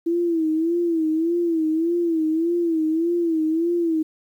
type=tone with vibrato; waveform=sine; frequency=329.6 Hz; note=E4; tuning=in tune; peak=-18 dBFS; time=0.06-4.03 s; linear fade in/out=10 ms; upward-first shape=sine; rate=1.7 Hz; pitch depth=90 cents each way; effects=9-bit